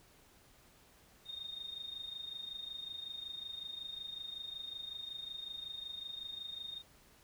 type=tone with amplitude modulation; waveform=sine; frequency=3686 Hz; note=A#7; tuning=20 cents flat; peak=-39 dBFS; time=1.25-6.83 s; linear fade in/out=50 ms; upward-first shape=sine; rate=25.4 Hz; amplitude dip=70%; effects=pink hiss -64 dBFS RMS until 7.23 s

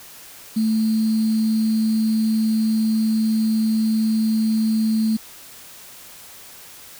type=tone with sample-and-hold; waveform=sine; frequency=220 Hz; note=A3; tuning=in tune; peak=-16 dBFS; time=0.56-5.17 s; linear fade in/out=10 ms; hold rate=4410 Hz; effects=white hiss -42 dBFS RMS until 6.99 s

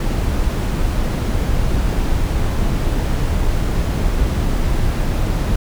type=noise; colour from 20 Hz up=brown; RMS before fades=-17 dBFS; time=0-5.56 s; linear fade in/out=5 ms; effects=none

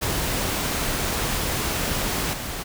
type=noise with level steps; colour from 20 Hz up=pink; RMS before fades=-25 / -31 dBFS; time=0.01-2.64 s; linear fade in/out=20 ms; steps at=2.33 s; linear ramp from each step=5 ms; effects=none

